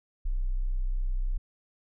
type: tone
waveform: sine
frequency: 31.58 Hz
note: B0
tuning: 39 cents sharp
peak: -25 dBFS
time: 0.25-1.38 s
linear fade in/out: 10 ms
effects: none